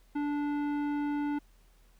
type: tone with tanh clipping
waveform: triangle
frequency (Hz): 291.5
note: D4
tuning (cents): -13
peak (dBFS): -31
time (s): 0.15-1.39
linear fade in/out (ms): 10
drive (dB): 18
effects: added 40 Hz sine -58 dBFS peak until 1.99 s + pink hiss -68 dBFS RMS until 1.99 s